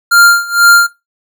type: tone with tremolo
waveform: square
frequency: 1396.9 Hz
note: F6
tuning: in tune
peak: -3 dBFS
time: 0.11-0.87 s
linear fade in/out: 10 ms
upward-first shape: sine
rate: 2.1 Hz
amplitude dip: 90%
effects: noise-tail reverb RT60 0.2 s tail -17 dB re dry